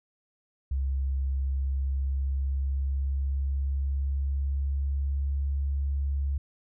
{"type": "tone with pitch glide", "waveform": "sine", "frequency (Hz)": [67.3, 69.63], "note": ["C2", "C#2"], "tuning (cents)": [49, 8], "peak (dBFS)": -25, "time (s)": [0.71, 6.38], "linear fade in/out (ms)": 5, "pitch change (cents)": 59, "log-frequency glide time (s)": [1.33, 5.53], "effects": []}